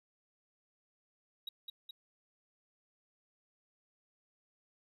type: tone with echo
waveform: triangle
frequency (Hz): 3828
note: A#7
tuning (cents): +45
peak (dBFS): -37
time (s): 1.47-1.49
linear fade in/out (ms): 5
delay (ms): 210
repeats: 2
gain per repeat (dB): -3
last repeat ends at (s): 1.91
effects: none